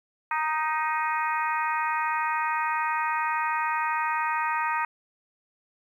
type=harmonic tone with a mistuned harmonic; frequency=310.8 Hz; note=D#4; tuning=2 cents flat; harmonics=3 / 4 / 5 / 6 / 7 / 8; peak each=-27 / -30 / -34 / -33 / -39 / -36 dBFS; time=0.31-4.85 s; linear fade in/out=2 ms; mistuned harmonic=6; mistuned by=+19 cents; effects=10-bit